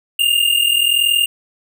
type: tone pair together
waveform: square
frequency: 2794 / 2835 Hz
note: F7 / F7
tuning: 0 / +25 cents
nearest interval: unison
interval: 25 cents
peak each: -16 / -16 dBFS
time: 0.19-1.26 s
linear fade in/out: 5 ms
effects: none